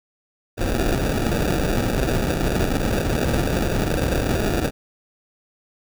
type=noise with sample-and-hold; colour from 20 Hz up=pink; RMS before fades=-21 dBFS; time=0.57-4.71 s; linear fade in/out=50 ms; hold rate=1050 Hz; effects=none